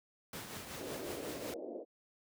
pink noise with tremolo, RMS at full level -43 dBFS, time 0.33-1.54 s, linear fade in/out 2 ms, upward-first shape triangle, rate 5.4 Hz, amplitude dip 50%
white band-pass noise, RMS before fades -44 dBFS, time 0.75-1.85 s, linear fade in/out 50 ms, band 250 to 620 Hz, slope 48 dB/octave
effects high-pass 100 Hz 12 dB/octave

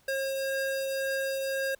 square tone pair together, 539.3 / 1616 Hz, C#5 / G#6, -48 / -48 cents, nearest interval octave + perfect fifth, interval 1900 cents, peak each -30 / -37 dBFS, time 0.08-1.75 s, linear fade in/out 5 ms, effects pink hiss -64 dBFS RMS until 1.79 s

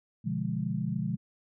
sine chord, B diminished seventh, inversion none, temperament equal, 123.47 / 146.83 / 174.61 / 207.7 Hz, B2 / D3 / F3 / Ab3, 0 / 0 / 0 / 0 cents, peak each -35 / -35 / -33 / -34 dBFS, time 0.24-1.17 s, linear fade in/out 20 ms, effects none

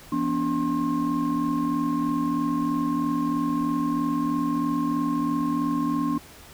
sine tone cluster, 170.2 / 245.3 / 288.4 / 1067 Hz, F3 / B3 / D4 / C6, -44 / -12 / -31 / +34 cents, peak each -32 / -26 / -24 / -29 dBFS, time 0.12-6.18 s, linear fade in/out 5 ms, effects tanh soft clip ceiling -15 dBFS + pink hiss -47 dBFS RMS until 6.53 s

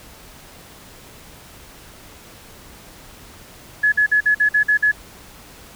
sine tone bursts, 1700 Hz, G#6, 40 cents sharp, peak -12 dBFS, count 8, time 3.83-4.917 s, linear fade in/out 10 ms, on 93 ms, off 49 ms, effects pink hiss -43 dBFS RMS until 5.75 s

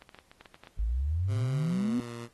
clicks, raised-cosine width 0.3 ms, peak -32 dBFS, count 10, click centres 0.021 / 0.092 / 0.146 / 0.188 / 0.315 / 0.41 / 0.458 / 0.544 / 0.636 / 0.672 s
sine exponential sweep, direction up, 50.4 to 255.7 Hz, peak -26 dBFS, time 0.79-2 s, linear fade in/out 0 ms
15% pulse tone with pitch glide, 130.81 to 117.89 Hz, C3 to A#2, 0 to +20 cents, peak -32 dBFS, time 1.27-2.29 s, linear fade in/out 50 ms, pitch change -180 cents, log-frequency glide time 1.48-2.13 s
effects pink hiss -66 dBFS RMS until 2.33 s + AAC 32 kbps

